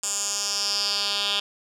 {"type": "tone with band-pass filter sweep", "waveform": "10% pulse", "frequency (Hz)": 202.4, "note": "G#3", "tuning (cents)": -44, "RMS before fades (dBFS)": -26, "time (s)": [0.03, 1.4], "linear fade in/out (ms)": 5, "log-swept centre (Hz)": [7500, 3600], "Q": 4.1, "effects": []}